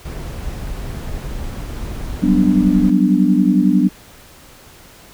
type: noise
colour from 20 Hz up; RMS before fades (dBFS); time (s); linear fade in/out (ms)
brown; -26; 0.05-2.9; 5
type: chord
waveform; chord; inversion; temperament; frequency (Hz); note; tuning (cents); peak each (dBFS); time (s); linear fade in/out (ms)
sine; G major seventh; third; equal; 185 / 196 / 246.9 / 293.7; F#3 / G3 / B3 / D4; 0 / 0 / 0 / 0; -16; 2.22-3.89; 20
effects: pink hiss -43 dBFS RMS until 5.13 s